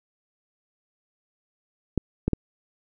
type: clicks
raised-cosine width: 3 ms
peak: -9 dBFS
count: 3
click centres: 1.977 / 2.28 / 2.333 s
effects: none